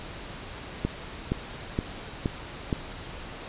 click train, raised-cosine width 3 ms, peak -12 dBFS, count 5, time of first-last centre 0.85-2.728 s, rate 2.13 Hz, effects pink hiss -40 dBFS RMS until 3.48 s + resampled to 8000 Hz

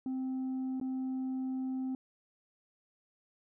sine tone with dropouts, 260.6 Hz, C4, 7 cents flat, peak -30 dBFS, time 0.06-1.95 s, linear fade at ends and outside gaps 2 ms, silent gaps 0.8-0.812 s, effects tanh soft clip ceiling -32 dBFS

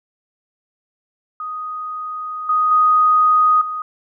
sine tone with level steps, 1246 Hz, D#6, 2 cents sharp, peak -24 / -13 / -10 / -22 dBFS, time 1.4-3.82 s, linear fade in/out 2 ms, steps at 2.49 / 2.71 / 3.61 s, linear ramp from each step 5 ms, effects none

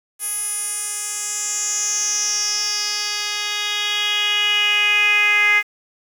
10% pulse tone with band-pass filter sweep, 415.3 Hz, G#4, in tune, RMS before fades -20 dBFS, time 0.19-5.63 s, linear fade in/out 50 ms, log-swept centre 11000 to 2100 Hz, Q 5.3, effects 7-bit

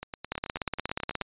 two click trains, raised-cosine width 0.3 ms, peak -20 / -13 dBFS, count 12 / 16, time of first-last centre 0.03-1.218 / 0.32-1.213 s, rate 9.26 / 16.8 Hz, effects resampled to 8000 Hz

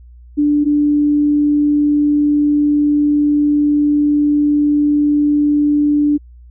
sine tone pair in turn, 293.7 / 293.7 Hz, D4 / D4, 0 / 0 cents, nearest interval unison, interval 0 cents, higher neither, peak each -10 / -10 dBFS, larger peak neither, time 0.37-0.65 / 0.65-6.18 s, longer second, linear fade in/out 20 ms, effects added 60 Hz sine -37 dBFS peak until 6.5 s

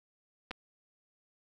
clicks, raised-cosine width 0.3 ms, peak -24 / -24 dBFS, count 2, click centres 0.509 / 0.513 s, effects none

